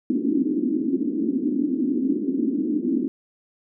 pink band-pass noise, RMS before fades -23 dBFS, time 0.1-3.08 s, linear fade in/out 0 ms, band 240 to 320 Hz, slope 48 dB/octave, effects none

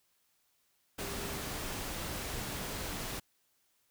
sine tone in noise, 398.8 Hz, G4, 30 cents sharp, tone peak -46 dBFS, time 1-1.41 s, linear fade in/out 10 ms, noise pink, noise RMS -39 dBFS, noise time 0.98-3.2 s, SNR -10 dB, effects white hiss -74 dBFS RMS until 3.9 s

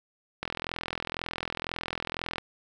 click train, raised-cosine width 0.3 ms, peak -15 dBFS, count 83, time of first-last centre 0.43-2.382 s, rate 42 Hz, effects none

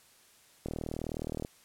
click train, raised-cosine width 2 ms, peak -22 dBFS, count 32, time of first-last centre 0.66-1.449 s, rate 39.3 Hz, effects white hiss -61 dBFS RMS until 1.64 s + low-pass 12000 Hz 12 dB/octave

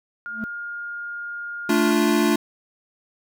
triangle tone with exponential growth, 219.9 Hz, A3, 1 cent flat, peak -21 dBFS, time 0.26-0.44 s, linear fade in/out 0 ms, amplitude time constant 37 ms
sine tone, 1416 Hz, F6, 23 cents sharp, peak -29 dBFS, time 0.26-1.91 s, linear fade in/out 0 ms
square chord, D minor, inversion second, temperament equal with one note detuned, 220 / 293.7 / 348.2 Hz, A3 / D4 / F4, 0 / 0 / -5 cents, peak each -22 dBFS, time 1.69-2.36 s, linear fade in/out 5 ms
effects none

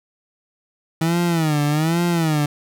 30% pulse tone with vibrato, 159.4 Hz, D#3, 42 cents sharp, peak -14 dBFS, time 1.01-2.46 s, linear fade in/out 5 ms, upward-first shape sine, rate 1.2 Hz, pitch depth 150 cents each way, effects none

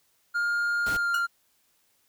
triangle tone with pitch glide, 1412 to 1391 Hz, F6 to F6, +19 to -7 cents, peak -22 dBFS, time 0.34-1.27 s, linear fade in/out 20 ms, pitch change -26 cents, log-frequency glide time 0.93-1.14 s
pink noise, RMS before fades -36 dBFS, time 0.86-0.97 s, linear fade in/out 5 ms
30% pulse tone with exponential decay, 1446 Hz, F#6, 40 cents flat, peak -23 dBFS, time 1.14-1.28 s, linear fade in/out 5 ms, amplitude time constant 29 ms
effects white hiss -68 dBFS RMS until 2.08 s

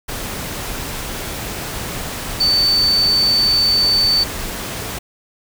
sine tone in noise, 4540 Hz, C#8, 41 cents sharp, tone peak -12 dBFS, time 2.4-4.24 s, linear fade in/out 10 ms, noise pink, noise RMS -26 dBFS, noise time 0.08-4.99 s, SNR +11 dB, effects none

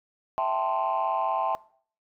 sine chord, A minor seventh, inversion second, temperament equal, 659.3 / 784 / 880 / 1046.5 Hz, E5 / G5 / A5 / C6, 0 / 0 / 0 / 0 cents, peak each -28 dBFS, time 0.38-1.55 s, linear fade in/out 0 ms, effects noise-tail reverb RT60 0.5 s tail -21 dB re dry + tanh soft clip ceiling -18 dBFS

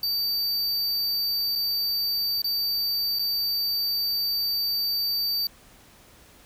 square tone with dropouts, 4625 Hz, D8, 27 cents flat, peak -24 dBFS, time 0.03-5.47 s, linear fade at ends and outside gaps 2 ms, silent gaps 1.554-1.557 / 2.419-2.443 / 3.188-3.193 s, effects pink hiss -53 dBFS RMS until 6.45 s

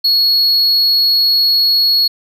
triangle tone, 4341 Hz, C#8, 37 cents flat, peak -8 dBFS, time 0.04-2.08 s, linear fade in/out 10 ms, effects none

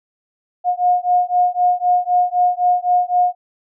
sine beating tone pair, 716 / 719.9 Hz, F5 / F#5, +43 / -48 cents, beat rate 3.9 Hz, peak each -16 dBFS, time 0.64-3.35 s, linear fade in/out 50 ms, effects none

